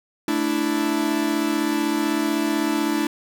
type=chord; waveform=45% pulse; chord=A suspended fourth; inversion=none; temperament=equal; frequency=220 / 293.7 / 329.6 Hz; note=A3 / D4 / E4; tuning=0 / 0 / 0 cents; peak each=-28 / -23 / -24 dBFS; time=0.28-3.07 s; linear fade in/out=2 ms; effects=none